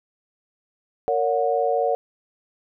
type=tone cluster; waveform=sine; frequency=461.9 / 566 / 729 Hz; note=A#4 / C#5 / F#5; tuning=-16 / +36 / -26 cents; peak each=-23 dBFS; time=1.08-1.95 s; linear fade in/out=0 ms; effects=none